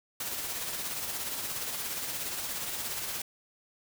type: noise with tremolo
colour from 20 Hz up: white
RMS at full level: -34 dBFS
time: 0.2-3.22 s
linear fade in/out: 5 ms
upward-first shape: sine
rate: 17 Hz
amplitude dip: 35%
effects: none